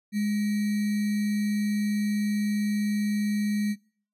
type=tone with sample-and-hold; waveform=sine; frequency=207.7 Hz; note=G#3; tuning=in tune; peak=-23 dBFS; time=0.12-3.76 s; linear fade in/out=50 ms; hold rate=2100 Hz; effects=noise-tail reverb RT60 0.5 s tail -23 dB re dry + resampled to 32000 Hz